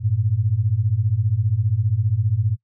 sine beating tone pair, 98 / 113 Hz, G2 / A2, 0 / +47 cents, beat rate 15 Hz, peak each -21 / -19 dBFS, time 0-2.57 s, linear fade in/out 50 ms, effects noise-tail reverb RT60 0.1 s tail -22 dB re dry

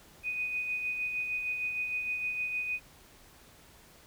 sine tone with tremolo, 2489 Hz, D#7, in tune, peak -29 dBFS, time 0.23-2.8 s, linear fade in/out 50 ms, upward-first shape sine, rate 6.5 Hz, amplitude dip 40%, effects pink hiss -57 dBFS RMS until 4.06 s

